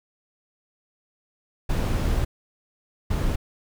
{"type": "noise bursts at uneven times", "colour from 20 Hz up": "brown", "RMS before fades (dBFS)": -23, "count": 2, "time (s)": [[1.69, 2.25], [3.1, 3.36]], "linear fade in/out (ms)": 10, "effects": []}